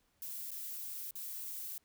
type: noise with dropouts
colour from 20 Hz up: violet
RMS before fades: -43 dBFS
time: 0.22-1.78 s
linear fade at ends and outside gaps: 1 ms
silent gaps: 0.507-0.515 / 1.109-1.154 s
effects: pink hiss -75 dBFS RMS until 1.84 s